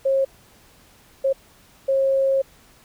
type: tone bursts at uneven times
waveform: sine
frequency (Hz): 540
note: C#5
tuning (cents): -45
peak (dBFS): -16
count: 3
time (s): 0.05-0.25 / 1.24-1.33 / 1.88-2.42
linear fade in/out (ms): 10
effects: pink hiss -53 dBFS RMS until 2.84 s